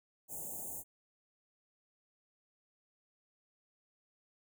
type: band-stop noise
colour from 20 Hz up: white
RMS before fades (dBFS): -43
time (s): 0.28-0.84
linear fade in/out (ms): 50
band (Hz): 890 to 6600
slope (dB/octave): 96
effects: none